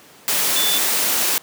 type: tone in noise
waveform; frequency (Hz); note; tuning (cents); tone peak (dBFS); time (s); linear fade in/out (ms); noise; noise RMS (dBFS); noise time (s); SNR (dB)
sine; 3500; A7; -10; -20; 0.56-0.78; 0; white; -19; 0.28-1.38; -4
effects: pink hiss -46 dBFS RMS until 1.42 s + high-pass 200 Hz 12 dB/octave